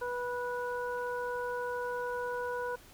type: harmonic tone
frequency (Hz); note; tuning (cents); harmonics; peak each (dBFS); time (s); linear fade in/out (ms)
490; B4; -14; 1 / 2 / 3; -35 / -38 / -40; 0.01-2.76; 10
effects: pink hiss -56 dBFS RMS until 2.93 s